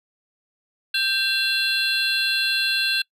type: tone cluster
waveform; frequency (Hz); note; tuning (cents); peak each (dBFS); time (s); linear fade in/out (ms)
triangle; 1572 / 2720 / 3414 / 4122; G6 / F7 / G#7 / C8; +4 / -46 / +47 / -27; -24 / -23 / -26 / -23; 0.94-3.02; 5
effects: noise-tail reverb RT60 0.1 s tail -25 dB re dry + resampled to 32000 Hz